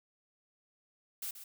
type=noise with echo; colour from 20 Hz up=blue; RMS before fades=-39 dBFS; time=1.22-1.31 s; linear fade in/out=5 ms; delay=130 ms; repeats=1; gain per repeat=-10 dB; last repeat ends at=1.44 s; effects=none